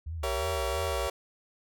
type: tone with vibrato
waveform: sine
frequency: 70.9 Hz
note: C#2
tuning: 40 cents sharp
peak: -33 dBFS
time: 0.06-1.08 s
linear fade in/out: 10 ms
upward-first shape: sine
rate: 2.9 Hz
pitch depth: 290 cents each way
type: chord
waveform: 30% pulse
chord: G diminished seventh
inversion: none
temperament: just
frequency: 392 / 470.4 / 564.5 / 677.4 Hz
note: G4 / Bb4 / Db5 / Fb5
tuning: 0 / +16 / +31 / +47 cents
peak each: -34 / -33 / -31 / -34 dBFS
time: 0.23-1.1 s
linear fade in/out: 5 ms
effects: none